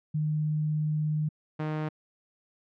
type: tone pair in turn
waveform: sine / sawtooth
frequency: 152.8 / 154.22 Hz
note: D#3 / D#3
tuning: -31 / -15 cents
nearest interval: unison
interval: 16 cents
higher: second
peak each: -25 dBFS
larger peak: neither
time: 0.14-1.29 / 1.59-1.89 s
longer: first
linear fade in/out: 10 ms
effects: low-pass 2000 Hz 12 dB/octave